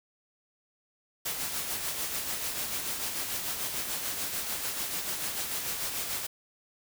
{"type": "noise with tremolo", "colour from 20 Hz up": "white", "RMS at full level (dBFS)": -32, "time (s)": [1.25, 6.27], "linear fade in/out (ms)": 10, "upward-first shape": "sine", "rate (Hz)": 6.8, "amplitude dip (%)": 40, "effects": []}